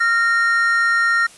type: tone pair together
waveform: triangle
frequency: 1384.4 / 1848 Hz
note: F6 / A#6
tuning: -16 / -16 cents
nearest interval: perfect fourth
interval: 500 cents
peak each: -15 dBFS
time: 0-1.27 s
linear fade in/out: 10 ms
effects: white hiss -44 dBFS RMS until 1.37 s + resampled to 24000 Hz